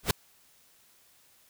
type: noise with exponential growth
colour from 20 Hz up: pink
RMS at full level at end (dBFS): -17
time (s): 0.03-0.11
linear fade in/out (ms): 5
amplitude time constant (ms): 17
effects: white hiss -62 dBFS RMS until 1.49 s